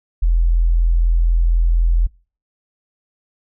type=tone; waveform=sine; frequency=42.06 Hz; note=E1; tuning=36 cents sharp; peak=-11 dBFS; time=0.22-2.07 s; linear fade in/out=10 ms; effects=noise-tail reverb RT60 0.4 s tail -25 dB re dry